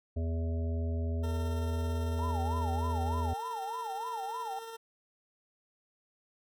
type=harmonic tone; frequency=82.41 Hz; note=E2; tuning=in tune; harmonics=1 / 3 / 5 / 7 / 8; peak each=-30 / -40 / -44 / -47 / -48 dBFS; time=0.16-3.34 s; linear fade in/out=10 ms
type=tone with tremolo; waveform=20% pulse; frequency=454.4 Hz; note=A#4; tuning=44 cents flat; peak=-36 dBFS; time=1.23-4.77 s; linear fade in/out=10 ms; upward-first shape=square; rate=18 Hz; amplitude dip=25%
type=tone with vibrato; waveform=sine; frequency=880 Hz; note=A5; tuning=in tune; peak=-35 dBFS; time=2.19-4.59 s; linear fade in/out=2 ms; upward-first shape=sine; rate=3.3 Hz; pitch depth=240 cents each way
effects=none